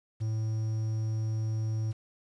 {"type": "tone with quantisation", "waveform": "triangle", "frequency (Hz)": 110, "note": "A2", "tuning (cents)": 0, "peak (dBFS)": -26, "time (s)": [0.2, 1.93], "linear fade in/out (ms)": 20, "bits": 9, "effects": ["resampled to 22050 Hz"]}